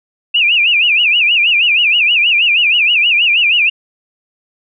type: tone with vibrato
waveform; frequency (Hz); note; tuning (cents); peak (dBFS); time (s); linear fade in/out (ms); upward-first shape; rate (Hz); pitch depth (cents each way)
sine; 2630; E7; -5; -8; 0.34-3.7; 10; sine; 6.3; 190
effects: none